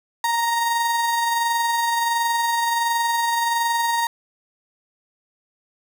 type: tone with amplitude modulation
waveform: 35% pulse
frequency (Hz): 932.3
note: A#5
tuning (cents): 0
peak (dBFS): -16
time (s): 0.24-4.07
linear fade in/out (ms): 2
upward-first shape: sine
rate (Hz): 21.4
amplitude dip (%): 30
effects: none